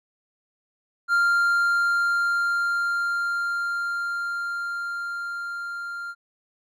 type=tone with level ramp; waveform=triangle; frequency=1394 Hz; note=F6; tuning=4 cents flat; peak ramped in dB=-15 to -29 dBFS; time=1.08-6.15 s; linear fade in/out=50 ms; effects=none